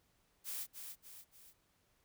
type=noise with echo; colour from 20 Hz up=blue; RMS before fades=-42 dBFS; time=0.44-0.67 s; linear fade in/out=50 ms; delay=290 ms; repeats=3; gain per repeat=-6 dB; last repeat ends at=1.54 s; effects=pink hiss -75 dBFS RMS until 2.04 s